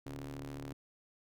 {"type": "ring-modulated tone", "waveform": "sawtooth", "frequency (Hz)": 73.42, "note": "D2", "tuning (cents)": 0, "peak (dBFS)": -35, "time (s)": [0.06, 0.73], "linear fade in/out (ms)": 5, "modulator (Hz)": 203, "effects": []}